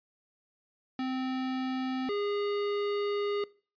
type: tone pair in turn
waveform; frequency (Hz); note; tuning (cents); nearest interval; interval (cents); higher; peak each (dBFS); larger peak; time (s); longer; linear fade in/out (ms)
square; 259.4 / 409; C4 / G#4; -15 / -26; minor sixth; 789; second; -31 / -30; second; 0.99-2.09 / 2.09-3.44; second; 2
effects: noise-tail reverb RT60 0.4 s tail -22 dB re dry + resampled to 11025 Hz